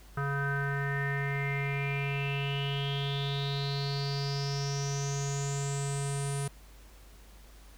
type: tone with low-pass filter sweep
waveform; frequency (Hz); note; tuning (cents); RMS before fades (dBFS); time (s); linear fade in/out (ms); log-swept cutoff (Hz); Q
square; 140.1; C#3; +19; -32; 0.17-6.48; 5; 1400 to 9600; 9.1
effects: added 50 Hz sine -51 dBFS peak until 7.77 s + pink hiss -58 dBFS RMS until 7.77 s